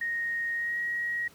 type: tone with pitch glide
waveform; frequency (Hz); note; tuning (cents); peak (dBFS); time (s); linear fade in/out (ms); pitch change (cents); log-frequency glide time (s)
sine; 1864.7 to 1896.2; A#6 to A#6; 0 to +29; -28; 0.01-1.28; 5; +29; 0.54-0.79
effects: pink hiss -56 dBFS RMS until 1.34 s + high-pass 60 Hz 12 dB/octave